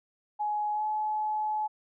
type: tone with pitch glide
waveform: sine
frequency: 840 to 854.7 Hz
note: G#5 to G#5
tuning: +19 to +49 cents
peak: -27 dBFS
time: 0.39-1.68 s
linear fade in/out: 20 ms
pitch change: +30 cents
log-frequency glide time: 0.73-0.83 s
effects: none